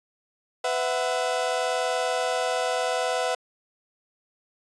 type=chord; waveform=35% pulse; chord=B suspended fourth; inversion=none; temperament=equal with one note detuned; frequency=502.8 / 659.3 / 740 Hz; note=B4 / E5 / F#5; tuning=+31 / 0 / 0 cents; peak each=-26 / -27 / -27 dBFS; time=0.64-3.35 s; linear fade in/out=5 ms; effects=resampled to 22050 Hz